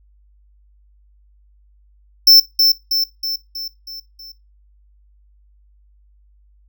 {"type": "tone with echo", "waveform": "square", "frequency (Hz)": 5330, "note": "E8", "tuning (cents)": 18, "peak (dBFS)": -5, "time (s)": [2.27, 2.4], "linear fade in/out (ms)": 5, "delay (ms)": 320, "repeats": 6, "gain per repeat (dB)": -5, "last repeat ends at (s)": 4.32, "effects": ["noise-tail reverb RT60 0.2 s tail -18 dB re dry", "added 50 Hz sine -50 dBFS peak until 6.68 s"]}